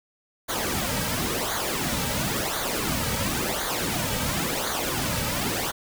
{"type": "noise with flanger", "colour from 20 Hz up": "pink", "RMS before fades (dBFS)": -27, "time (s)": [0.48, 5.72], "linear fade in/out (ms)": 20, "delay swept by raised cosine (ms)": [0.37, 2.87], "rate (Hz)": 0.95, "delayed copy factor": -0.7, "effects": []}